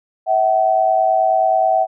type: tone pair together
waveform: sine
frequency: 650 / 759.4 Hz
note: E5 / F#5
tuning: -24 / +45 cents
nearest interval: minor third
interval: 269 cents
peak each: -16 / -14 dBFS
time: 0.26-1.87 s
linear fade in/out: 50 ms
effects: none